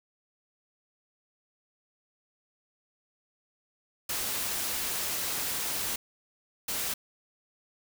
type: noise bursts at uneven times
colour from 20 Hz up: white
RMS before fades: -32 dBFS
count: 2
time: 4.09-5.96 / 6.68-6.94 s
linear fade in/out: 5 ms
effects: none